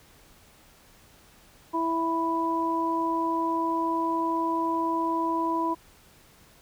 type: harmonic tone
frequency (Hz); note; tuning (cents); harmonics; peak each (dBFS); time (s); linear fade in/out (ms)
329.6; E4; 0; 1 / 2 / 3; -28 / -35 / -26; 1.73-5.75; 20
effects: pink hiss -56 dBFS RMS until 6.61 s